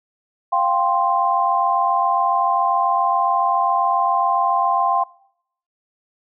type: chord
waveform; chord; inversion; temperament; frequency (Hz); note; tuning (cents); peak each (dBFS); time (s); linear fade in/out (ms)
sine; F suspended second; none; just; 698.5 / 785.8 / 1047.7; F5 / G5 / C6; 0 / +4 / +2; -21 / -20 / -18; 0.52-5.04; 10
effects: noise-tail reverb RT60 0.7 s tail -23 dB re dry